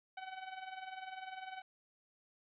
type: tone with tremolo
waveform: sawtooth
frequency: 756 Hz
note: F#5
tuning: 37 cents sharp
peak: -37 dBFS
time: 0.17-1.62 s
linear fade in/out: 5 ms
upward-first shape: triangle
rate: 20 Hz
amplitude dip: 75%
effects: resampled to 8000 Hz + 12-bit